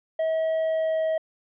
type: tone with pitch glide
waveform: triangle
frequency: 642 to 638.3 Hz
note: E5 to D#5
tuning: -46 to +44 cents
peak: -20 dBFS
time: 0.19-1.18 s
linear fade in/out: 5 ms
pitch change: -10 cents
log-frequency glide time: 0.58-1.03 s
effects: resampled to 8000 Hz